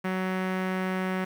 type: tone with low-pass filter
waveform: sawtooth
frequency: 186.6 Hz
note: F#3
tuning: 15 cents sharp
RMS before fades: -29 dBFS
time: 0.04-1.25 s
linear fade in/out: 10 ms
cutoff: 2000 Hz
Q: 2
effects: 8-bit